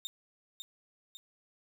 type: tone with echo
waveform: 35% pulse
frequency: 3656 Hz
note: A#7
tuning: 34 cents flat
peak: -33 dBFS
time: 0.05-0.07 s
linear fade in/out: 0 ms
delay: 550 ms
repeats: 2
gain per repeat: -5 dB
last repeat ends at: 1.17 s
effects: none